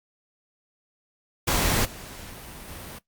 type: noise with level steps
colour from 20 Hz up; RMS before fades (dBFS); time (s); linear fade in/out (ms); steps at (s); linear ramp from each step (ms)
pink; -23 / -41 / -39; 1.47-2.99; 10; 1.84 / 2.67; 20
effects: noise-tail reverb RT60 0.1 s tail -18 dB re dry + Opus 48 kbps

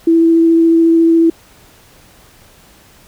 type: tone with vibrato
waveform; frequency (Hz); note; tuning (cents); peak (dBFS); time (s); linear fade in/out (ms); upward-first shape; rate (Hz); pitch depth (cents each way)
sine; 330.4; E4; +4; -6; 0.07-1.3; 5; sine; 14; 9
effects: pink hiss -45 dBFS RMS until 3.07 s

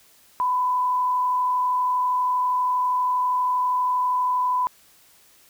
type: tone with frequency modulation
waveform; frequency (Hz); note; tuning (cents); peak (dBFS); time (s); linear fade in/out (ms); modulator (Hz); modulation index
sine; 1000; B5; +21; -19; 0.4-4.67; 0; 32.5; 0.33
effects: white hiss -55 dBFS RMS until 5.49 s

